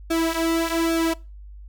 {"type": "tone with flanger", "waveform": "sawtooth", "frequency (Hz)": 329.6, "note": "E4", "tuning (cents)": 0, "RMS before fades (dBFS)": -22, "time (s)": [0.1, 1.14], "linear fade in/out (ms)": 10, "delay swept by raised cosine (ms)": [1, 4.3], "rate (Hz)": 1.2, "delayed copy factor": -0.75, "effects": ["noise-tail reverb RT60 0.3 s tail -23 dB re dry", "added 50 Hz sine -38 dBFS peak until 1.68 s"]}